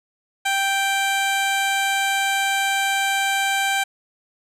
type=tone with low-pass filter; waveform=15% pulse; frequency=784 Hz; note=G5; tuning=in tune; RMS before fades=-21 dBFS; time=0.45-3.84 s; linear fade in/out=10 ms; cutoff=12000 Hz; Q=0.83; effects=none